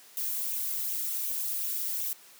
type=noise with flanger; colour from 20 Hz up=violet; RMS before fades=-32 dBFS; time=0.17-2.13 s; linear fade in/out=2 ms; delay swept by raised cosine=0.3 to 2.4 ms; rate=2.7 Hz; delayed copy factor=+0.55; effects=white hiss -54 dBFS RMS until 2.39 s + high-pass 200 Hz 12 dB/octave